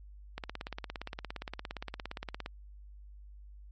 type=click train; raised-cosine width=0.3 ms; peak=-22 dBFS; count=37; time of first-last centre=0.38-2.461 s; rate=17.3 Hz; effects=added 50 Hz sine -48 dBFS peak until 3.71 s + MP3 32 kbps